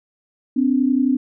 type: tone pair together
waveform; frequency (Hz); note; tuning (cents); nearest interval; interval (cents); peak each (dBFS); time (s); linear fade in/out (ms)
sine; 255.4 / 286.7; C4 / D4; -42 / -42; major second; 200; -16 / -19; 0.56-1.17; 10
effects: none